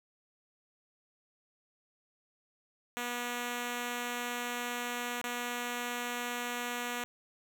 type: tone with dropouts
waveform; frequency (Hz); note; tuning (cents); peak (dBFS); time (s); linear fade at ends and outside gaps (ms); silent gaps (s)
5% pulse; 242.5; B3; -31; -23; 2.97-7.04; 0; 5.214-5.241
effects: none